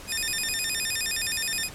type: tone with vibrato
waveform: 10% pulse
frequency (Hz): 2120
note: C7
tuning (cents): +22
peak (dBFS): -17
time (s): 0.07-1.7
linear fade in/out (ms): 50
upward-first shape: square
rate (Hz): 9.6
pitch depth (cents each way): 280
effects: pink hiss -43 dBFS RMS until 1.74 s + low-pass 12000 Hz 12 dB/octave